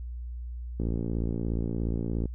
click train, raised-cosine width 3 ms, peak -18 dBFS, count 84, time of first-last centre 0.8-2.256 s, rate 57 Hz, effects added 60 Hz sine -34 dBFS peak until 2.34 s

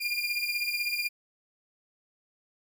30% pulse beating tone pair, 2400 / 2416 Hz, D7 / D7, +37 / +48 cents, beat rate 16 Hz, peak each -29 dBFS, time 0-1.09 s, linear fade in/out 20 ms, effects none

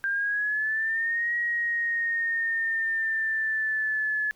sine linear two-way sweep, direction up then down, 1587 to 1900 to 1712 Hz, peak -24 dBFS, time 0.04-4.31 s, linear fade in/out 0 ms, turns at 1.35 s, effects pink hiss -62 dBFS RMS until 4.35 s

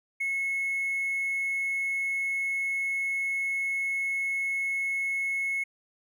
triangle tone with hard clipping, 2185 Hz, C#7, 26 cents flat, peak -27 dBFS, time 0.2-5.64 s, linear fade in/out 10 ms, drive 4 dB, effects none

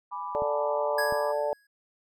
sine chord, G# diminished, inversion none, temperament equal, 830.6 / 987.8 / 1174.7 Hz, G#5 / B5 / D6, 0 / 0 / 0 cents, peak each -40 / -34 / -38 dBFS, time 0.11-1.33 s, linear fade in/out 20 ms
harmonic tone, 146.83 Hz, D3, in tune, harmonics 3 / 4 / 5 / 6, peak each -33 / -27 / -39 / -33 dBFS, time 0.35-1.53 s, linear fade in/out 0 ms
clicks, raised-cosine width 3 ms, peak -27 dBFS, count 2, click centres 0.421 / 1.124 s
square tone with exponential decay, 1661.2 Hz, G#6, in tune, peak -26 dBFS, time 0.98-1.67 s, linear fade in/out 5 ms, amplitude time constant 150 ms
effects none

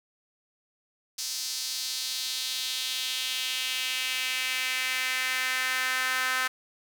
sawtooth tone with high-pass filter sweep, 257.5 Hz, C4, 28 cents flat, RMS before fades -30 dBFS, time 1.18-6.48 s, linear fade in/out 10 ms, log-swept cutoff 5200 to 1500 Hz, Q 2.3, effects none

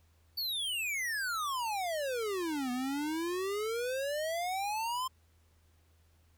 square exponential two-way sweep, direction down then up, 4583 to 243.8 to 1053 Hz, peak -33 dBFS, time 0.37-5.08 s, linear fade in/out 10 ms, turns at 2.71 s, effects added 81 Hz sine -64 dBFS peak until 6.37 s + pink hiss -72 dBFS RMS until 6.37 s

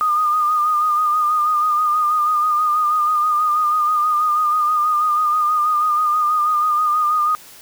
sine tone with vibrato, 1222 Hz, D#6, 32 cents flat, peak -14 dBFS, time 0.01-7.35 s, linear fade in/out 0 ms, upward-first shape sine, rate 6.2 Hz, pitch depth 40 cents each way, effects white hiss -42 dBFS RMS until 7.61 s

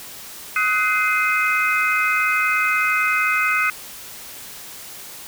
sine tone cluster, 1263 / 1494 / 2081 / 2525 Hz, D#6 / F#6 / C7 / D#7, +26 / +16 / -10 / +25 cents, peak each -22 dBFS, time 0.56-3.7 s, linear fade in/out 2 ms, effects white hiss -37 dBFS RMS until 5.27 s

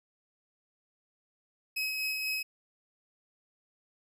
30% pulse tone with tremolo, 2553 Hz, D#7, 44 cents sharp, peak -27 dBFS, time 1.76-2.43 s, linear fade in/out 10 ms, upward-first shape sine, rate 4.1 Hz, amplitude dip 30%, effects none

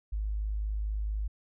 sine tone, 52.2 Hz, G#1, 10 cents sharp, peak -29 dBFS, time 0.12-1.28 s, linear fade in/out 10 ms, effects none

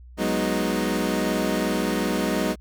25% pulse chord, G# minor seventh, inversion third, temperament equal, 185 / 207.7 / 246.9 / 311.1 Hz, F#3 / G#3 / B3 / D#4, 0 / 0 / 0 / 0 cents, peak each -24 dBFS, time 0.17-2.56 s, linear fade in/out 50 ms, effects added 61 Hz sine -42 dBFS peak until 2.6 s

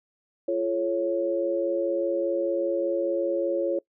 sine tone cluster, 343.6 / 428.6 / 552 Hz, F4 / A4 / C#5, -28 / -45 / -7 cents, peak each -27 / -32 / -25 dBFS, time 0.48-3.79 s, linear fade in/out 5 ms, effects noise-tail reverb RT60 0.1 s tail -22 dB re dry

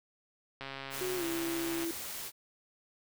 click train, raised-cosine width 0.3 ms, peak -25 dBFS, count 169, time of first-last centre 0.61-1.845 s, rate 136 Hz
white noise, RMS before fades -41 dBFS, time 0.9-2.32 s, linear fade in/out 50 ms
sine tone with pitch glide, 368.7 to 334.2 Hz, F#4 to E4, -6 to +24 cents, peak -33 dBFS, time 1.01-1.91 s, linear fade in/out 2 ms, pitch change -170 cents, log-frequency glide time 1.16-1.24 s
effects none

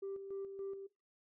sine tone with tremolo, 392 Hz, G4, in tune, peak -38 dBFS, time 0.02-0.87 s, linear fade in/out 10 ms, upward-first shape square, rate 3.5 Hz, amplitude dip 55%, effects noise-tail reverb RT60 0.2 s tail -17 dB re dry + tanh soft clip ceiling -37 dBFS

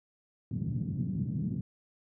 pink band-pass noise, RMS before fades -33 dBFS, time 0.51-1.61 s, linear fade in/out 5 ms, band 120 to 200 Hz, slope 24 dB/octave, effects none

